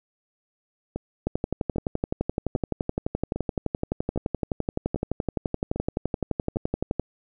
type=two click trains; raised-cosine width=2 ms; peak=-11 / -16 dBFS; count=68 / 8; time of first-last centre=1.27-6.996 / 0.96-6.56 s; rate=11.7 / 1.25 Hz; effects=none